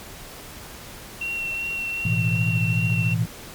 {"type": "tone with vibrato", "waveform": "sine", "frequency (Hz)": 2727, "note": "F7", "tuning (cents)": -42, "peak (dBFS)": -25, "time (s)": [1.21, 3.14], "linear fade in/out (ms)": 5, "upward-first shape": "sine", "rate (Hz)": 2.6, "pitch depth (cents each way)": 11}
{"type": "chord", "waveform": "sine", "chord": "A suspended second", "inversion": "none", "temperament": "just", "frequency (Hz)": [110, 123.75, 165], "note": ["A2", "B2", "E3"], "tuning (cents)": [0, 4, 2], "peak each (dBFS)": [-23, -25, -24], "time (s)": [2.05, 3.26], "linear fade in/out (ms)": 5}
{"effects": ["pink hiss -40 dBFS RMS until 3.54 s", "MP3 96 kbps"]}